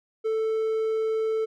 triangle tone, 441.4 Hz, A4, 5 cents sharp, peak -21 dBFS, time 0.24-1.46 s, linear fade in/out 20 ms, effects none

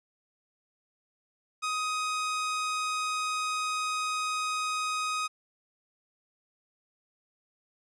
sawtooth tone, 1254 Hz, D#6, 13 cents sharp, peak -25 dBFS, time 1.62-5.28 s, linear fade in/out 20 ms, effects resampled to 22050 Hz + 11-bit

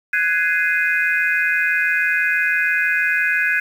sine chord, Ab dominant seventh, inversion third, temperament just, 1495.1 / 1661.2 / 2077 / 2492 Hz, Gb6 / Ab6 / C7 / Eb7, +18 / 0 / -13 / +2 cents, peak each -21 / -19 / -24 / -22 dBFS, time 0.13-3.6 s, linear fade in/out 5 ms, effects 7-bit

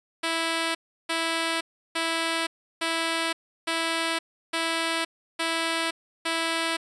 5% pulse tone bursts, 329 Hz, E4, 3 cents flat, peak -13 dBFS, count 8, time 0.23-6.77 s, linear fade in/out 10 ms, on 520 ms, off 340 ms, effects resampled to 22050 Hz

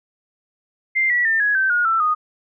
sine tone with pitch steps, 2093 / 1941.6 / 1801.1 / 1670.8 / 1550 / 1437.8 / 1333.8 / 1237.3 Hz, C7 / B6 / A6 / G#6 / G6 / F6 / E6 / D#6, 0 / -30 / +40 / +10 / -20 / +50 / +20 / -10 cents, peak -15 dBFS, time 0.95-2.15 s, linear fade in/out 20 ms, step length 150 ms, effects none

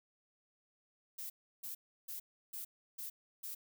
violet noise bursts, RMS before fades -44 dBFS, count 6, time 1.18-3.55 s, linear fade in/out 10 ms, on 120 ms, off 330 ms, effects none

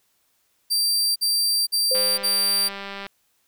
sawtooth tone bursts, 4699 Hz, D8, in tune, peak -16 dBFS, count 4, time 0.7-2.69 s, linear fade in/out 20 ms, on 460 ms, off 50 ms
sine tone with exponential decay, 517 Hz, C5, 21 cents flat, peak -22 dBFS, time 1.91-2.83 s, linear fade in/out 5 ms, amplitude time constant 200 ms
click train, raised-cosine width 0.3 ms, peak -18 dBFS, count 222, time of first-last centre 1.95-3.066 s, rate 198 Hz
effects white hiss -67 dBFS RMS until 3.47 s

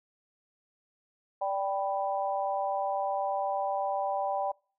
sine chord, G major, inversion second, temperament equal with one note detuned, 585.3 / 784 / 987.8 Hz, D5 / G5 / B5, -6 / 0 / 0 cents, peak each -32 / -30 / -36 dBFS, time 1.41-4.52 s, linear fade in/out 10 ms, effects noise-tail reverb RT60 0.4 s tail -25 dB re dry

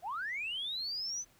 sine linear sweep, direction up, 642 to 6160 Hz, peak -34 dBFS, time 0.02-1.25 s, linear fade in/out 50 ms, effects tanh soft clip ceiling -30 dBFS + pink hiss -65 dBFS RMS until 1.39 s

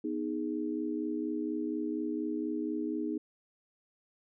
sine chord, G# minor, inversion first, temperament equal, 246.9 / 311.1 / 415.3 Hz, B3 / D#4 / G#4, 0 / 0 / 0 cents, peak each -37 / -33 / -39 dBFS, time 0.04-3.18 s, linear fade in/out 5 ms, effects none

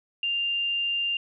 sine tone, 2794 Hz, F7, in tune, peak -24 dBFS, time 0.23-1.17 s, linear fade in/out 2 ms, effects none

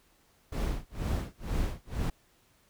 brown noise with tremolo, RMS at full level -29 dBFS, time 0.52-2.1 s, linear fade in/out 5 ms, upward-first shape sine, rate 2.1 Hz, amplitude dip 100%, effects pink hiss -66 dBFS RMS until 2.69 s

